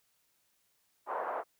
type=band-pass noise; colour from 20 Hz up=pink; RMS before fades=-36 dBFS; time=1.06-1.44 s; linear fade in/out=50 ms; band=540 to 1200 Hz; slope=24 dB/octave; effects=white hiss -74 dBFS RMS until 1.59 s